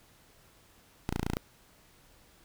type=tone; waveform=5% pulse; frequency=28.69 Hz; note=A#0; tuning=27 cents flat; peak=-20 dBFS; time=1.09-1.37 s; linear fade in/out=0 ms; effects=pink hiss -61 dBFS RMS until 2.44 s